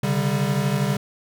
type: chord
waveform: square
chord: C suspended second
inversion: none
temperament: equal with one note detuned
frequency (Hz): 134.26 / 146.83 / 196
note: C3 / D3 / G3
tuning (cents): +45 / 0 / 0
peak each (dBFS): -25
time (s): 0.03-0.97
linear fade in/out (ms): 5
effects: none